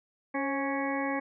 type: harmonic tone with a mistuned harmonic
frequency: 277.2 Hz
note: C#4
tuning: in tune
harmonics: 1 / 2 / 3 / 4 / 6 / 7 / 8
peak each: -32 / -35 / -36 / -38 / -40 / -39 / -39 dBFS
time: 0.34-1.2 s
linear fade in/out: 10 ms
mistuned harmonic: 2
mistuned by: -41 cents
effects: none